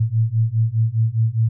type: beating tone pair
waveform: sine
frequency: 110 / 114.9 Hz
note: A2 / A#2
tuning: 0 / -25 cents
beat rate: 4.9 Hz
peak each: -19 / -18 dBFS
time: 0-1.49 s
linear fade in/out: 10 ms
effects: none